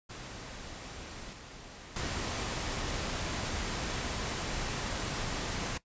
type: noise with level steps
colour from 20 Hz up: pink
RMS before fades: -44 / -48 / -35 dBFS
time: 0.09-5.78 s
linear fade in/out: 10 ms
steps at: 1.33 / 1.96 s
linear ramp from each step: 2 ms
effects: noise-tail reverb RT60 0.1 s tail -17 dB re dry + resampled to 16000 Hz